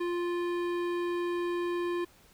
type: tone with hard clipping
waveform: sine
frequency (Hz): 349.2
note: F4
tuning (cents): 0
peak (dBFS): -31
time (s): 0-2.05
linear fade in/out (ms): 10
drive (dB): 15
effects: pink hiss -60 dBFS RMS until 2.33 s